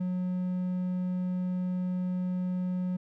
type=tone; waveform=triangle; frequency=181.9 Hz; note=F#3; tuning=29 cents flat; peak=-26 dBFS; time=0-2.97 s; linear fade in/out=10 ms; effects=none

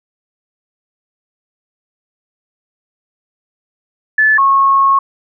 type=tone pair in turn; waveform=sine; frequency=1736 / 1093.6 Hz; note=A6 / C#6; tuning=-24 / -24 cents; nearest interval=minor sixth; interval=800 cents; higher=first; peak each=-7 / -7 dBFS; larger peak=neither; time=4.18-4.38 / 4.38-4.99 s; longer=second; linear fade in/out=5 ms; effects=none

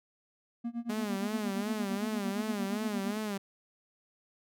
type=tone with tremolo; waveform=triangle; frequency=235.4 Hz; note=A#3; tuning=17 cents sharp; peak=-29 dBFS; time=0.64-3.18 s; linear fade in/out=10 ms; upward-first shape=sine; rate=8.7 Hz; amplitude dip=95%
type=tone with vibrato; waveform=sawtooth; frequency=205.3 Hz; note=G#3; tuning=20 cents flat; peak=-29 dBFS; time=0.89-3.38 s; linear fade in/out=10 ms; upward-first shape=sine; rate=2.7 Hz; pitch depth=98 cents each way
effects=none

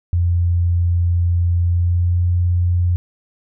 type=tone with pitch glide; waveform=sine; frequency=86.8 to 88.22 Hz; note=F2 to F2; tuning=-10 to +18 cents; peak=-13 dBFS; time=0.13-2.96 s; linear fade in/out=0 ms; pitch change=+28 cents; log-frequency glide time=1.63-2.25 s; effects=none

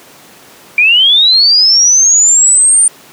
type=linear sweep; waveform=sine; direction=up; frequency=2337 to 9080 Hz; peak=-4 dBFS; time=0.78-2.88 s; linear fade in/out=2 ms; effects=pink hiss -38 dBFS RMS until 3.12 s + high-pass 200 Hz 12 dB/octave

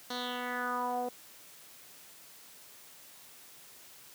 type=tone with low-pass filter sweep; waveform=10% pulse; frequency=246.9 Hz; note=B3; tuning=in tune; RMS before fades=-35 dBFS; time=0.1-1.09 s; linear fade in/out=5 ms; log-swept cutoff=4800 to 590 Hz; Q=3.9; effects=white hiss -54 dBFS RMS until 4.14 s + high-pass 100 Hz 12 dB/octave

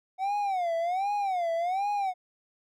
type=tone with vibrato; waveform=triangle; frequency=740 Hz; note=F#5; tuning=in tune; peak=-24 dBFS; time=0.18-2.14 s; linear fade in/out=50 ms; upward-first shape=sine; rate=1.3 Hz; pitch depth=190 cents each way; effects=none

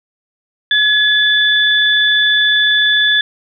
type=tone pair together; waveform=sine; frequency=1700 / 3473 Hz; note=G#6 / A7; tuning=+40 / -23 cents; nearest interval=octave; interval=1237 cents; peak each=-12 dBFS; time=0.71-3.21 s; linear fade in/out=2 ms; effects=none

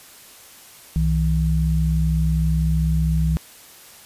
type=tone pair together; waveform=sine; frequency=64.23 / 160 Hz; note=C2 / D#3; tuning=-31 / +49 cents; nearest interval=octave + major third; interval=1580 cents; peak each=-19 dBFS; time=0.96-3.37 s; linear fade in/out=0 ms; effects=white hiss -45 dBFS RMS until 4.05 s + resampled to 32000 Hz

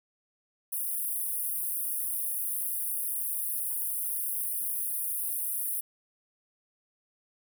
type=high-pass noise; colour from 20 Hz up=pink; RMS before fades=-32 dBFS; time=0.72-5.81 s; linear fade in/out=10 ms; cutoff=9400 Hz; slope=96 dB/octave; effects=none

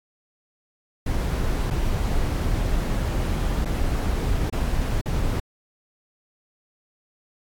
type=noise with dropouts; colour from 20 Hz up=brown; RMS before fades=-23 dBFS; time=1.06-5.4 s; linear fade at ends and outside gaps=5 ms; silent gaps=1.703-1.707 / 3.649-3.655 / 4.5-4.525 / 5.013-5.057 s; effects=AAC 64 kbps

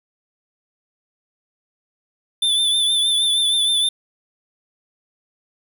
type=tone with vibrato; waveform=square; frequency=3520 Hz; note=A7; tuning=in tune; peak=-16 dBFS; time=2.42-3.89 s; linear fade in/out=5 ms; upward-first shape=triangle; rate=6.4 Hz; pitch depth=47 cents each way; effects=9-bit

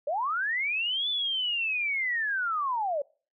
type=linear two-way sweep; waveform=sine; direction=up then down; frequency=542 to 3520 to 542 Hz; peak=-26 dBFS; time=0.07-3.02 s; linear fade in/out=5 ms; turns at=1.09 s; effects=noise-tail reverb RT60 0.4 s tail -25 dB re dry

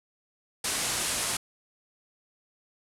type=low-pass noise; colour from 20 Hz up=white; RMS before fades=-30 dBFS; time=0.64-1.37 s; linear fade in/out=5 ms; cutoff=11000 Hz; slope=48 dB/octave; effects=none

